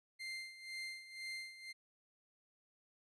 30% pulse tone with tremolo, 2093 Hz, C7, in tune, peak -39 dBFS, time 0.19-1.73 s, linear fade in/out 20 ms, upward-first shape sine, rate 2 Hz, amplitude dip 75%, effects resampled to 22050 Hz

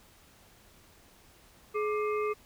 harmonic tone with a mistuned harmonic, 423 Hz, G#4, 32 cents sharp, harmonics 1 / 3 / 5 / 6, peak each -29 / -34 / -42 / -44 dBFS, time 1.74-2.34 s, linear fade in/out 20 ms, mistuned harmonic 3, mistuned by -120 cents, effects pink hiss -59 dBFS RMS until 2.45 s

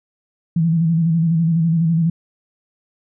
sine tone with vibrato, 164.81 Hz, E3, in tune, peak -13 dBFS, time 0.56-2.1 s, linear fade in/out 5 ms, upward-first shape square, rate 12 Hz, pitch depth 48 cents each way, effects none

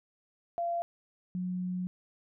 sine tone pair in turn, 686 / 181.7 Hz, F5 / F#3, -31 / -31 cents, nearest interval octave + major seventh, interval 2300 cents, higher first, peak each -29 / -31 dBFS, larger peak first, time 0.58-0.82 / 1.35-1.87 s, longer second, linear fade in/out 0 ms, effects none

